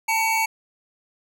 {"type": "tone pair together", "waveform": "square", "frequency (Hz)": [894.1, 2253], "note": ["A5", "C#7"], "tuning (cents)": [28, 28], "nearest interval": "octave + major third", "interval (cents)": 1600, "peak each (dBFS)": [-22, -24], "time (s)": [0.08, 0.46], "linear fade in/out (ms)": 10, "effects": []}